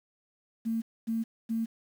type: tone bursts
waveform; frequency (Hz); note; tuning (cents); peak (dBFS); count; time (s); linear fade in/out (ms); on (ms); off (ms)
sine; 226.3; A3; +49; -27; 3; 0.65-1.66; 20; 170; 250
effects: 9-bit